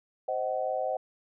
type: chord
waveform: sine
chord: C diminished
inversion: none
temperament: just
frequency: 523.3 / 627.9 / 753.5 Hz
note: C5 / Eb5 / Gb5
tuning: 0 / +16 / +31 cents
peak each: -32 dBFS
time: 0.28-0.97 s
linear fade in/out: 5 ms
effects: none